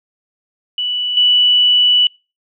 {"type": "tone with level steps", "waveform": "sine", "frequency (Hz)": 2960, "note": "F#7", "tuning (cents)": 0, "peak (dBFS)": [-16, -8], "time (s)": [0.78, 2.07], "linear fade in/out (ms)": 2, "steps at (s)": 1.17, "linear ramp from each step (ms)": 2, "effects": ["noise-tail reverb RT60 0.3 s tail -26 dB re dry"]}